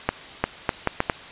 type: accelerating click train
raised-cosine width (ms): 0.5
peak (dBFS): -4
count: 6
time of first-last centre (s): 0.09-1.098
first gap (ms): 350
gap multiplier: 0.72
effects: white hiss -40 dBFS RMS until 1.31 s + resampled to 8000 Hz